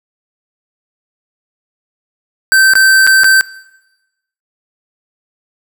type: tone with dropouts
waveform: square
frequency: 1551 Hz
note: G6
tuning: 19 cents flat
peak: -6 dBFS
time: 2.52-3.41 s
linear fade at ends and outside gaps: 0 ms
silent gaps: 2.736-2.754 / 3.067-3.073 / 3.235-3.243 s
effects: noise-tail reverb RT60 1.0 s tail -20 dB re dry